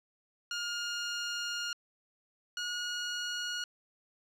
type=tone pair in turn; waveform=15% pulse; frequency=1419 / 1443.8 Hz; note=F6 / F#6; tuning=+27 / -43 cents; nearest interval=unison; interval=30 cents; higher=second; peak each=-27 dBFS; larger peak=neither; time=0.51-1.73 / 2.57-3.64 s; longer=first; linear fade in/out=2 ms; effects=low-pass 7000 Hz 12 dB/octave